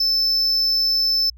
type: tone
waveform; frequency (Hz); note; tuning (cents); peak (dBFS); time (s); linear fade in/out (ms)
triangle; 5274; E8; 0; -15; 0-1.3; 5
effects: added 60 Hz sine -41 dBFS peak until 1.37 s